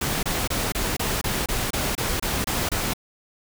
pink noise bursts, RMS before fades -25 dBFS, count 12, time 0.01-2.936 s, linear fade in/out 5 ms, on 220 ms, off 26 ms, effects none

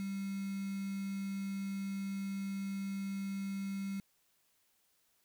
sine tone with quantisation, 196 Hz, G3, in tune, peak -36 dBFS, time 0-4 s, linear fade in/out 0 ms, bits 8, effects white hiss -74 dBFS RMS until 5.24 s

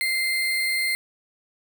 sine tone with sample-and-hold, 2089 Hz, C7, 3 cents flat, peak -21 dBFS, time 0.01-0.95 s, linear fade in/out 0 ms, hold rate 6300 Hz, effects none

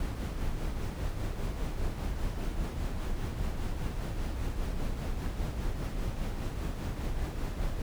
brown noise with tremolo, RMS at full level -31 dBFS, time 0-7.82 s, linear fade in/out 2 ms, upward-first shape triangle, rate 5 Hz, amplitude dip 45%, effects none

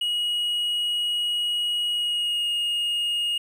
triangle tone with pitch glide, 2900 to 2860 Hz, F#7 to F7, -35 to +41 cents, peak -21 dBFS, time 0.01-3.38 s, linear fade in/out 5 ms, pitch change -24 cents, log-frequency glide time 1.91-2.49 s, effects 10-bit

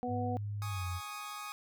harmonic tone, 246.5 Hz, B3, 3 cents flat, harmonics 1 / 2 / 3, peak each -37 / -39 / -37 dBFS, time 0.03-0.37 s, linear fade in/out 0 ms
sine tone with pitch glide, 103.1 to 90.27 Hz, G#2 to F#2, -12 to -42 cents, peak -35 dBFS, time 0.07-1.01 s, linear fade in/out 50 ms, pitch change -230 cents, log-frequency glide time 0.68-0.83 s
sawtooth chord, Ab suspended fourth, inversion none, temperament equal, 830.6 / 1108.7 / 1244.5 Hz, Ab5 / Db6 / Eb6, 0 / 0 / 0 cents, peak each -44 / -44 / -39 dBFS, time 0.62-1.52 s, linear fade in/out 0 ms
effects none

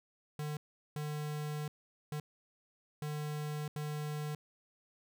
square tone bursts at uneven times, 150 Hz, D3, 37 cents sharp, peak -37 dBFS, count 5, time 0.39-0.57 / 0.96-1.68 / 2.12-2.2 / 3.02-3.68 / 3.76-4.35 s, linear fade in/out 2 ms, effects none

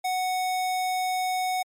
square tone, 740 Hz, F#5, in tune, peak -25 dBFS, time 0.04-1.63 s, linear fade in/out 10 ms, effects MP3 64 kbps

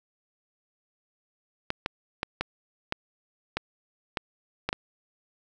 clicks, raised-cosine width 0.3 ms, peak -11 dBFS, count 9, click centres 1.704 / 1.861 / 2.231 / 2.41 / 2.924 / 3.57 / 4.172 / 4.69 / 4.729 s, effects none

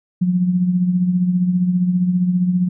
sine tone with tremolo, 180.2 Hz, F#3, 45 cents flat, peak -11 dBFS, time 0.21-2.69 s, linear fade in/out 10 ms, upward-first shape triangle, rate 15 Hz, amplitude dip 60%, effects none

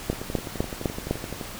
two click trains, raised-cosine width 2 ms, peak -9 / -19 dBFS, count 5 / 16, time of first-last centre 0.1-1.11 / 0.13-1.412 s, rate 3.96 / 11.7 Hz, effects pink hiss -38 dBFS RMS until 1.59 s

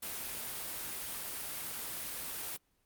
white noise, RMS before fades -40 dBFS, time 0.02-2.57 s, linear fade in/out 10 ms, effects pink hiss -75 dBFS RMS until 2.85 s + Opus 32 kbps

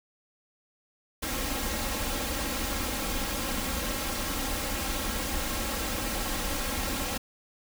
pink noise with comb filter, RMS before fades -31 dBFS, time 1.22-7.18 s, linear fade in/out 10 ms, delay 3.7 ms, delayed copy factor +0.7, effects none

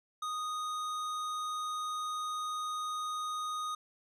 triangle tone with hard clipping, 1241 Hz, D#6, 5 cents flat, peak -36 dBFS, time 0.22-3.75 s, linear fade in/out 5 ms, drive 17 dB, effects none

